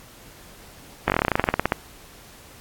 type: slowing click train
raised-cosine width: 0.5 ms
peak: -3 dBFS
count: 18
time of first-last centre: 1.08-1.721 s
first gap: 19 ms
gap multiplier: 1.08
effects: pink hiss -47 dBFS RMS until 2.6 s + AAC 64 kbps